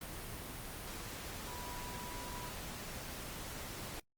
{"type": "tone in noise", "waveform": "sine", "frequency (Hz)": 980, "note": "B5", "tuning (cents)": -14, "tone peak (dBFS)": -49, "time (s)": [1.47, 2.5], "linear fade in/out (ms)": 5, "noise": "pink", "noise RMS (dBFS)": -45, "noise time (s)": [0.01, 4], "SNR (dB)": -7, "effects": ["noise-tail reverb RT60 0.1 s tail -24 dB re dry", "Opus 32 kbps"]}